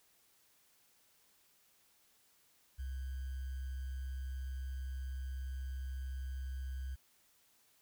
sine tone with sample-and-hold, 65.5 Hz, C2, 2 cents sharp, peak -38 dBFS, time 2.78-6.96 s, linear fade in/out 20 ms, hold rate 1575 Hz, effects white hiss -70 dBFS RMS until 7.81 s

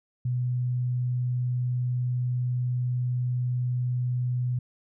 sine tone with vibrato, 124.2 Hz, B2, 10 cents sharp, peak -24 dBFS, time 0.25-4.59 s, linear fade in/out 5 ms, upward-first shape sine, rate 20 Hz, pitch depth 11 cents each way, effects none

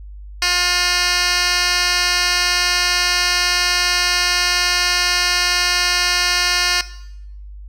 10% pulse tone with band-pass filter, 355.8 Hz, F4, 32 cents sharp, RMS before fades -17 dBFS, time 0.42-6.81 s, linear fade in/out 2 ms, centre 4000 Hz, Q 2.1, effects noise-tail reverb RT60 0.8 s tail -17 dB re dry + added 50 Hz sine -32 dBFS peak until 7.68 s

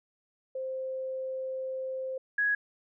sine tone pair in turn, 523.3 / 1666.7 Hz, C5 / G#6, 0 / +6 cents, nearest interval octave + minor sixth, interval 2006 cents, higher second, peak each -32 / -24 dBFS, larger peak second, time 0.55-2.18 / 2.38-2.55 s, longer first, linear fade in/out 5 ms, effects none

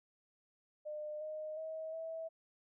sine tone with pitch steps, 604 / 618 / 637 / 650 Hz, D5 / D#5 / D#5 / E5, +48 / -12 / +41 / -24 cents, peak -40 dBFS, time 0.85-2.29 s, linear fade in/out 20 ms, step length 360 ms, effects none

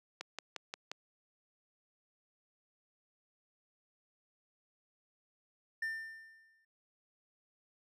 click train, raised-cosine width 0.2 ms, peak -22 dBFS, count 5, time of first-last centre 0.21-0.915 s, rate 5.67 Hz
triangle tone with exponential decay, 1800 Hz, A6, 39 cents sharp, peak -31 dBFS, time 5.82-6.65 s, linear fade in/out 5 ms, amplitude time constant 180 ms
effects high-pass 400 Hz 12 dB/octave

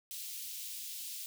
white high-pass noise, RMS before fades -43 dBFS, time 0.11-1.26 s, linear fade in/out 0 ms, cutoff 2800 Hz, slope 24 dB/octave, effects none

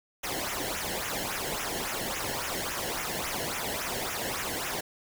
pink noise with flanger, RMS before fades -33 dBFS, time 0.23-4.81 s, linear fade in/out 10 ms, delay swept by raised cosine 0.22 to 0.85 ms, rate 3.6 Hz, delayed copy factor -0.75, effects none

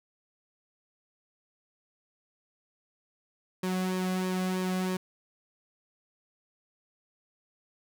sawtooth tone with flanger, 185 Hz, F#3, in tune, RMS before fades -30 dBFS, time 3.63-4.97 s, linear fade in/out 5 ms, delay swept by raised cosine 1.4 to 2.25 ms, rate 3.1 Hz, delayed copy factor -0.6, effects none

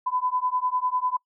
sine beating tone pair, 1000 / 1010 Hz, B5 / B5, +21 / +39 cents, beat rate 10 Hz, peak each -26 dBFS, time 0.06-1.17 s, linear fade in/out 10 ms, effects noise-tail reverb RT60 0.1 s tail -24 dB re dry

